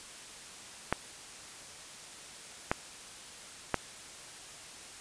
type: clicks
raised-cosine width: 0.5 ms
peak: -11 dBFS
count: 3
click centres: 0.926 / 2.715 / 3.743 s
effects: white hiss -48 dBFS RMS until 5 s + resampled to 22050 Hz